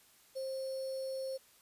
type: tone with sample-and-hold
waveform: sine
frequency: 530 Hz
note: C5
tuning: 22 cents sharp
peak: -36 dBFS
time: 0.35-1.38 s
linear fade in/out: 20 ms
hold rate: 4900 Hz
effects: white hiss -64 dBFS RMS until 1.61 s + resampled to 32000 Hz